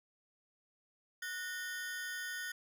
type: ring-modulated tone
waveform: 40% pulse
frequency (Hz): 1653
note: G#6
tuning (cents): -9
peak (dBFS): -35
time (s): 1.22-2.52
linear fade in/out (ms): 5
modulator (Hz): 184
effects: none